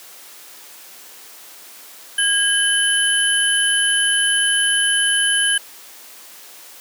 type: tone cluster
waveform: sine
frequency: 1633 / 3030 / 10150 Hz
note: G#6 / F#7 / D#9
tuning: -30 / +40 / +33 cents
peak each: -19 dBFS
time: 2.18-5.58 s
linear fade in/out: 5 ms
effects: white hiss -41 dBFS RMS until 6.8 s + high-pass 300 Hz 12 dB/octave